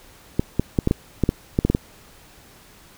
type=clicks; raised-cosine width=3 ms; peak=-4 dBFS; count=11; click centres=0.395 / 0.596 / 0.788 / 0.874 / 0.911 / 1.237 / 1.291 / 1.589 / 1.65 / 1.7 / 1.749 s; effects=pink hiss -49 dBFS RMS until 2.97 s